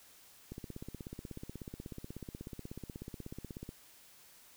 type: click train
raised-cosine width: 3 ms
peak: -30 dBFS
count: 53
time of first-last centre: 0.52-3.691 s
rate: 16.4 Hz
effects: white hiss -60 dBFS RMS until 4.56 s